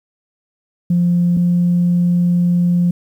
sine tone pair in turn, 174.61 / 175.3 Hz, F3 / F3, 0 / +7 cents, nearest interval unison, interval 7 cents, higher second, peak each -10 dBFS, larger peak neither, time 0.9-1.37 / 1.37-2.91 s, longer second, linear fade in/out 5 ms, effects tanh soft clip ceiling -7 dBFS + 8-bit

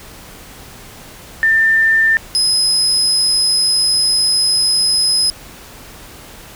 sine / 35% pulse tone pair in turn, 1792 / 5069 Hz, A6 / D#8, +31 / +31 cents, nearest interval octave + tritone, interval 1800 cents, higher second, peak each -9 dBFS, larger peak neither, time 1.43-2.17 / 2.35-5.3 s, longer second, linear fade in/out 0 ms, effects pink hiss -37 dBFS RMS until 6.55 s

